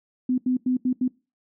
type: tone bursts at uneven times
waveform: sine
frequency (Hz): 253.3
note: B3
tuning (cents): +44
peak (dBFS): -19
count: 5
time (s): 0.29-0.38 / 0.46-0.57 / 0.66-0.77 / 0.85-0.93 / 1.01-1.08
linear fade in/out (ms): 5
effects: noise-tail reverb RT60 0.3 s tail -22 dB re dry